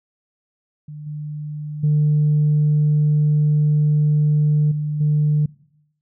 sine tone with level steps, 150 Hz, D3, 37 cents sharp, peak -31 / -26 / -12 / -20 / -13 dBFS, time 0.88-5.46 s, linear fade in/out 5 ms, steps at 1.06 / 1.83 / 4.71 / 5 s, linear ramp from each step 10 ms, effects noise-tail reverb RT60 0.8 s tail -23 dB re dry + tanh soft clip ceiling -10 dBFS

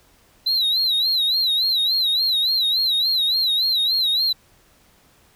sine tone with vibrato, 3980 Hz, B7, 13 cents sharp, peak -14 dBFS, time 0.46-4.33 s, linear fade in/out 10 ms, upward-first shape sine, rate 3.5 Hz, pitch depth 120 cents each way, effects tanh soft clip ceiling -16 dBFS + pink hiss -56 dBFS RMS until 5.35 s

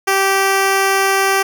10% pulse tone, 389.1 Hz, G4, 13 cents flat, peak -4 dBFS, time 0.07-1.43 s, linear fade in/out 10 ms, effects none

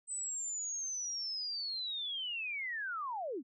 sine linear sweep, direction down, 8150 to 220.4 Hz, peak -36 dBFS, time 0.07-3.43 s, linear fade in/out 50 ms, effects none

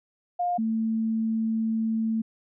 sine tone pair in turn, 708 / 223 Hz, F5 / A3, +23 / +23 cents, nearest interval octave + minor sixth, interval 2000 cents, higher first, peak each -23 dBFS, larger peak neither, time 0.39-0.58 / 0.58-2.22 s, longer second, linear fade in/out 10 ms, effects none

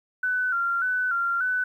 sine tone with vibrato, 1441 Hz, F#6, 46 cents flat, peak -22 dBFS, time 0.23-1.64 s, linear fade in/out 5 ms, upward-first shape square, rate 1.7 Hz, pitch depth 70 cents each way, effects 10-bit

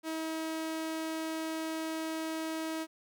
sawtooth tone, 320 Hz, D#4, 49 cents sharp, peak -30 dBFS, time 0.03-2.87 s, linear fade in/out 50 ms, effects none

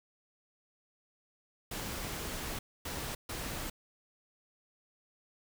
pink noise bursts at uneven times, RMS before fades -39 dBFS, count 3, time 1.71-2.59 / 2.85-3.15 / 3.29-3.7 s, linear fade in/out 5 ms, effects none

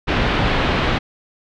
pink low-pass noise, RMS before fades -18 dBFS, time 0.07-0.99 s, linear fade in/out 20 ms, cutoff 3500 Hz, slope 24 dB/octave, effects none

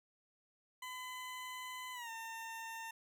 20% pulse tone with pitch glide, 1011 to 905.9 Hz, B5 to A#5, +40 to -50 cents, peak -39 dBFS, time 0.82-2.91 s, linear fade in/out 5 ms, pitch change -190 cents, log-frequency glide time 1.93-2.1 s, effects none

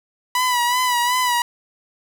sawtooth tone with vibrato, 984 Hz, B5, 7 cents flat, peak -13 dBFS, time 0.35-1.42 s, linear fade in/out 2 ms, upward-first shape sine, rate 2.7 Hz, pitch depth 50 cents each way, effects 7-bit

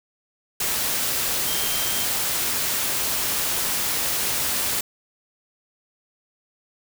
sine tone in noise, 3165 Hz, G7, 16 cents sharp, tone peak -32 dBFS, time 1.47-2.05 s, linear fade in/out 5 ms, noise white, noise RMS -24 dBFS, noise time 0.6-4.81 s, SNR -11 dB, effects none

